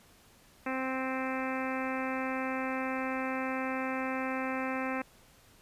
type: harmonic tone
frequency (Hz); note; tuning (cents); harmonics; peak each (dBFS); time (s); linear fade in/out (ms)
261.6; C4; 0; 1 / 2 / 3 / 4 / 5 / 6 / 7 / 8 / 9 / 10; -35 / -38 / -40 / -41 / -42 / -43 / -43 / -44 / -45 / -45; 0.66-5.02; 5
effects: pink hiss -60 dBFS RMS until 5.61 s + resampled to 32000 Hz